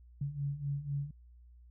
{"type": "beating tone pair", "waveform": "sine", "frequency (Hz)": [139.2, 143.2], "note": ["C#3", "D3"], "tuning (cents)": [8, -43], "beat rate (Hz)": 4, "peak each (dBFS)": [-39, -35], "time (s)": [0.21, 1.11], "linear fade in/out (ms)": 5, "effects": ["added 60 Hz sine -54 dBFS peak until 1.7 s"]}